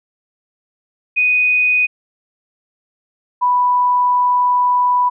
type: tone pair in turn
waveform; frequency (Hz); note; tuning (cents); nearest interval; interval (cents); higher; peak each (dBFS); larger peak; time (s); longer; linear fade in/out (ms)
sine; 2489 / 987.8; D#7 / B5; 0 / 0; octave + major third; 1600; first; -11; neither; 1.16-1.87 / 3.41-5.1; second; 20
effects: none